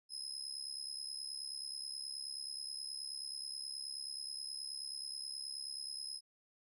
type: tone with amplitude modulation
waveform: 35% pulse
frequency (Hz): 5110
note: D#8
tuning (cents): +45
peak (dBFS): -36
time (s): 0.09-6.21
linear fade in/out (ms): 50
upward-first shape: sine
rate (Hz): 69.4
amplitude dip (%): 75
effects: none